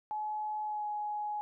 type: tone with pitch glide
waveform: sine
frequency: 851 to 838.3 Hz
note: G#5 to G#5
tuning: +42 to +16 cents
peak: -33 dBFS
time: 0.11-1.41 s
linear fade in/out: 0 ms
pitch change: -26 cents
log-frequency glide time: 0.63-0.86 s
effects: none